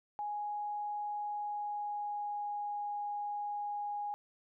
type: tone with pitch glide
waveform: sine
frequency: 830.6 to 824.9 Hz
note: G#5 to G#5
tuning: 0 to -12 cents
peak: -35 dBFS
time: 0.19-4.14 s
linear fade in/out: 0 ms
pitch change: -12 cents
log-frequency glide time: 1.29-2.62 s
effects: none